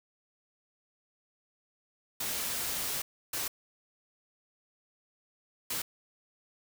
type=noise bursts at uneven times; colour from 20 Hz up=white; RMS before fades=-34 dBFS; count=3; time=2.2-3.02 / 3.33-3.48 / 5.7-5.82 s; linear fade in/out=5 ms; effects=none